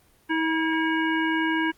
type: harmonic tone with a mistuned harmonic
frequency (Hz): 320.3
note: E4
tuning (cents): -50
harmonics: 1 / 3 / 5 / 7 / 9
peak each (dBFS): -24 / -29 / -27 / -33 / -36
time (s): 0.29-1.72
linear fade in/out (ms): 20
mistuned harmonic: 5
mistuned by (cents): +32
effects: pink hiss -60 dBFS RMS until 1.77 s + Opus 24 kbps